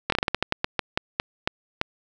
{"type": "slowing click train", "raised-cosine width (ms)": 0.3, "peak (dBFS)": -5, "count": 15, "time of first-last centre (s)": [0.1, 1.814], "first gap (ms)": 23, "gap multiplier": 1.23, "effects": []}